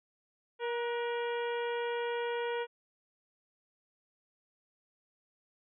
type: harmonic tone with a mistuned harmonic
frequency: 473.5 Hz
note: A#4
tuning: 27 cents sharp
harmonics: 1 / 2 / 3 / 4 / 5 / 6 / 7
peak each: -33 / -39 / -43 / -45 / -47 / -49 / -50 dBFS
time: 0.59-2.67 s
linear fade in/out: 50 ms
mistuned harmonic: 3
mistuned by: +53 cents
effects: none